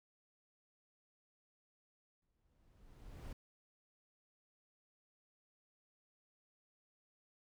brown noise with exponential growth, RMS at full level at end -45 dBFS, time 2.22-3.33 s, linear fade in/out 5 ms, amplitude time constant 240 ms, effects none

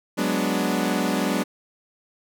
sawtooth chord, G# half-diminished seventh, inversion third, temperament equal, 185 / 207.7 / 246.9 / 293.7 Hz, F#3 / G#3 / B3 / D4, 0 / 0 / 0 / 0 cents, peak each -23 dBFS, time 0.17-1.44 s, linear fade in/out 20 ms, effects none

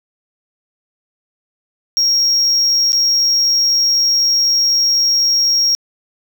sine tone with dropouts, 5588 Hz, F8, in tune, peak -8 dBFS, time 1.97-5.75 s, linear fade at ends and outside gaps 0 ms, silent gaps 2.921-2.93 s, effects tanh soft clip ceiling -10 dBFS + 7-bit

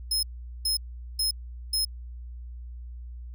sawtooth tone bursts, 5150 Hz, E8, 41 cents flat, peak -21 dBFS, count 4, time 0.11-1.85 s, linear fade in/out 5 ms, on 120 ms, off 420 ms, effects added 60 Hz sine -37 dBFS peak until 3.34 s

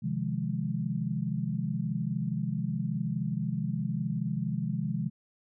sine chord, F minor seventh, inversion second, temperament equal, 130.81 / 155.56 / 174.61 / 207.7 Hz, C3 / Eb3 / F3 / Ab3, 0 / 0 / 0 / 0 cents, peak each -34 dBFS, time 0.02-5.1 s, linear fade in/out 20 ms, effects none

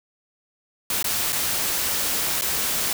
white noise with dropouts, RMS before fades -24 dBFS, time 0.9-2.93 s, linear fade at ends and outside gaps 2 ms, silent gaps 1.027-1.043 / 1.323-1.328 / 2.412-2.42 s, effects none

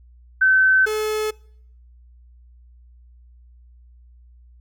sine / 45% pulse tone pair in turn, 1532 / 429.9 Hz, G6 / A4, -40 / -40 cents, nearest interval octave + minor seventh, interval 2200 cents, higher first, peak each -12 / -21 dBFS, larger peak first, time 0.41-0.86 / 0.86-1.31 s, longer neither, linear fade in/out 10 ms, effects noise-tail reverb RT60 0.7 s tail -25 dB re dry + added 60 Hz sine -46 dBFS peak until 4.6 s

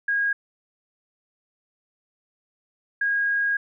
sine tone pair in turn, 1636 / 1636 Hz, G#6 / G#6, -26 / -26 cents, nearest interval unison, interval 0 cents, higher neither, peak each -20 dBFS, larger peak neither, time 0.08-0.33 / 3.01-3.57 s, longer second, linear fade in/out 5 ms, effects none

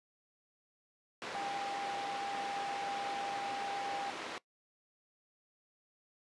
pink band-pass noise, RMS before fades -43 dBFS, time 1.22-4.38 s, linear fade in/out 0 ms, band 380 to 3700 Hz, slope 12 dB/octave
sine tone, 799 Hz, G5, 33 cents sharp, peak -37 dBFS, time 1.35-4.1 s, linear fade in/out 0 ms
effects noise-tail reverb RT60 0.1 s tail -20 dB re dry + resampled to 24000 Hz

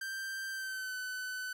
45% pulse tone with pitch glide, 1571 to 1507.9 Hz, G6 to F#6, +3 to +32 cents, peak -37 dBFS, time 0.01-1.53 s, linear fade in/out 5 ms, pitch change -71 cents, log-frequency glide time 0.5-0.96 s, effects none

